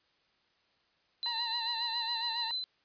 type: tone with tremolo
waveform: sine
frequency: 4037 Hz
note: B7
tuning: 37 cents sharp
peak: -31 dBFS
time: 1.23-2.64 s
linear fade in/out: 0 ms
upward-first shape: sine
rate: 7 Hz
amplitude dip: 40%
type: tone with vibrato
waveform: sawtooth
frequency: 930 Hz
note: A#5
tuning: 4 cents flat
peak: -33 dBFS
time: 1.26-2.51 s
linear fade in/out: 0 ms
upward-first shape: sine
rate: 7.3 Hz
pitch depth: 56 cents each way
effects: white hiss -71 dBFS RMS until 2.84 s + resampled to 11025 Hz